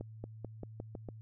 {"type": "accelerating click train", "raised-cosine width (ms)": 2, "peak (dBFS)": -28, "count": 7, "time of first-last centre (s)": [0.01, 1.088], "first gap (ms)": 230, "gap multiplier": 0.9, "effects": ["added 110 Hz sine -47 dBFS peak until 1.21 s"]}